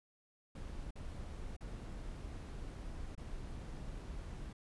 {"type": "noise with dropouts", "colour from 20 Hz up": "brown", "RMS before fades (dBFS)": -45, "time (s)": [0.55, 4.53], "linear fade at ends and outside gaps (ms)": 5, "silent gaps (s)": [[0.908, 0.956], [1.566, 1.607], [3.152, 3.176]], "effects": ["resampled to 24000 Hz"]}